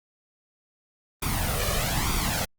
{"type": "noise with flanger", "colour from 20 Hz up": "pink", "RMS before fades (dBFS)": -26, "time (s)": [1.22, 2.45], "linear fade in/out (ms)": 5, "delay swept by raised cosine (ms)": [0.85, 1.71], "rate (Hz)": 1.1, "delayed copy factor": 0.7, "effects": ["Opus 32 kbps"]}